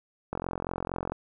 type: click train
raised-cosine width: 1 ms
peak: -17 dBFS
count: 36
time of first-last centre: 0.33-1.12 s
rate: 44.3 Hz
effects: none